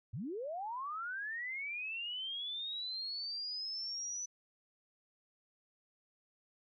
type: linear sweep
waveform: sine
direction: up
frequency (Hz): 88.9 to 6000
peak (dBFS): -38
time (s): 0.13-4.26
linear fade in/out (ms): 10
effects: none